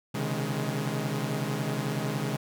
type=tone cluster; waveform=sawtooth; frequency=129.9 / 140.8 / 157.1 / 208.5 Hz; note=C3 / C#3 / D#3 / G#3; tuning=-12 / +27 / +17 / +7 cents; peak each=-30 dBFS; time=0.14-2.37 s; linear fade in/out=10 ms; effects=none